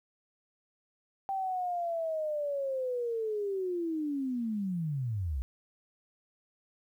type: linear sweep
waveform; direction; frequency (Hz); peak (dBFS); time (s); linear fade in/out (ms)
sine; down; 784 to 59; -30; 1.29-5.42; 0
effects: 11-bit